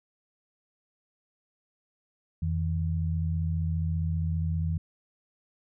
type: tone pair together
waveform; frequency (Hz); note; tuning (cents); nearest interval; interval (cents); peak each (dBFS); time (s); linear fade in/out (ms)
sine; 85.8 / 160.76; F2 / E3; -30 / -43; major seventh; 1087; -27 / -30; 2.42-4.78; 5
effects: none